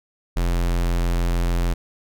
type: tone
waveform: square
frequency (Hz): 43.23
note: F1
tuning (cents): -17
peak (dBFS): -19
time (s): 0.36-1.74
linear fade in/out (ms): 10
effects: none